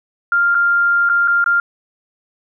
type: tone with dropouts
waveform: sine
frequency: 1396.9 Hz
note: F6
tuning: in tune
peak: -11 dBFS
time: 0.32-1.6 s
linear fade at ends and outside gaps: 2 ms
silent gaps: 0.546-0.55 / 1.091-1.097 / 1.276-1.28 / 1.442-1.461 s
effects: none